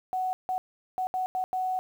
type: tone bursts at uneven times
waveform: sine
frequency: 744 Hz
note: F#5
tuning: 9 cents sharp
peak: -26 dBFS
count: 6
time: 0.13-0.33 / 0.49-0.58 / 0.98-1.07 / 1.14-1.26 / 1.35-1.44 / 1.53-1.79 s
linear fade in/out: 0 ms
effects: 9-bit